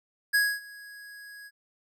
square tone with ADSR envelope, 1661.2 Hz, G#6, in tune, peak -20 dBFS, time 0.33-1.51 s, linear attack 19 ms, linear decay 250 ms, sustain -24 dB, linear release 45 ms, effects none

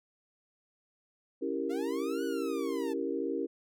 sine chord, C# diminished seventh, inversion none, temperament equal, 277.2 / 329.6 / 392 / 466.2 Hz, C#4 / E4 / G4 / Bb4, 0 / 0 / 0 / 0 cents, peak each -36 dBFS, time 1.41-3.47 s, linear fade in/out 20 ms
sawtooth linear two-way sweep, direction up then down, 659.3 to 1498 to 856 Hz, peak -40 dBFS, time 1.69-2.94 s, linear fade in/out 20 ms, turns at 2.24 s
effects none

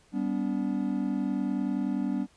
triangle chord, G major, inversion none, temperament equal with one note detuned, 196 / 246.9 / 286.3 Hz, G3 / B3 / D4, 0 / 0 / -44 cents, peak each -29 dBFS, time 0.12-2.27 s, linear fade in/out 50 ms, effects pink hiss -62 dBFS RMS until 2.36 s + resampled to 22050 Hz

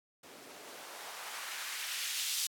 blue noise with band-pass filter sweep, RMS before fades -41 dBFS, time 0.23-2.47 s, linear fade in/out 5 ms, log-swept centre 260 to 4300 Hz, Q 1, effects AAC 64 kbps

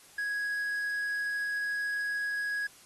triangle tone with quantisation, 1661.2 Hz, G#6, in tune, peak -28 dBFS, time 0.18-2.67 s, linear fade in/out 5 ms, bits 9, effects white hiss -56 dBFS RMS until 2.85 s + AAC 32 kbps

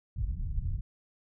pink low-pass noise, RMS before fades -32 dBFS, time 0.16-0.81 s, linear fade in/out 10 ms, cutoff 120 Hz, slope 24 dB/octave, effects none

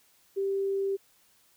sine tone, 392 Hz, G4, in tune, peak -26 dBFS, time 0.36-0.97 s, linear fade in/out 20 ms, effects white hiss -64 dBFS RMS until 1.56 s

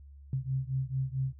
sine beating tone pair, 130.81 / 135.31 Hz, C3 / C#3, 0 / -41 cents, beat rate 4.5 Hz, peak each -32 / -33 dBFS, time 0.33-1.33 s, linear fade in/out 2 ms, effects noise-tail reverb RT60 0.1 s tail -23 dB re dry + added 70 Hz sine -48 dBFS peak until 1.39 s

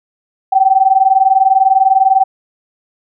sine tone pair together, 758 / 778 Hz, F#5 / G5, +42 / -13 cents, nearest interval unison, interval 45 cents, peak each -10 dBFS, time 0.52-2.24 s, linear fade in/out 10 ms, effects none

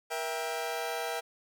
sawtooth chord, E diminished, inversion second, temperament just, 474.7 / 659.3 / 791.1 Hz, Bb4 / E5 / G5, +31 / 0 / +16 cents, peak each -33 dBFS, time 0.1-1.21 s, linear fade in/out 20 ms, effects none

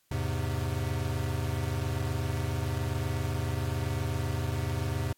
square chord, E augmented, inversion none, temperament equal with one note detuned, 82.41 / 103.41 / 130.81 Hz, E2 / G#2 / B#2, 0 / -7 / 0 cents, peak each -34 dBFS, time 0.11-5.13 s, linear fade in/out 5 ms, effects white hiss -70 dBFS RMS until 5.17 s + AAC 64 kbps

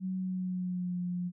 sine tone with pitch glide, 186.9 to 177.95 Hz, F#3 to F3, +18 to +33 cents, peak -31 dBFS, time 0-1.32 s, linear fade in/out 50 ms, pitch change -85 cents, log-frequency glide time 0.16-1 s, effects none

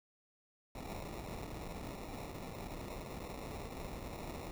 pink noise with sample-and-hold, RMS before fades -45 dBFS, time 0.75-4.51 s, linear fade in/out 2 ms, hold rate 1575 Hz, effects none

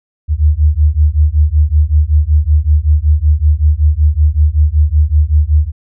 sine beating tone pair, 73.1 / 78.4 Hz, D2 / D#2, -7 / +14 cents, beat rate 5.3 Hz, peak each -10 dBFS, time 0.28-5.72 s, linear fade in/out 50 ms, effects none

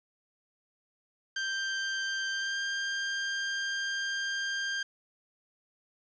sawtooth tone with pitch glide, 1574 to 1593.2 Hz, G6 to G6, +7 to +28 cents, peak -27 dBFS, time 1.36-4.83 s, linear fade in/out 5 ms, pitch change +21 cents, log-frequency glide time 2.36-2.58 s, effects resampled to 16000 Hz + 9-bit

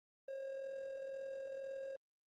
triangle tone with amplitude modulation, 540 Hz, C#5, 45 cents flat, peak -39 dBFS, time 0.28-1.96 s, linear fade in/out 5 ms, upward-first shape sine, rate 42 Hz, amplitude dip 50%, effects Opus 32 kbps

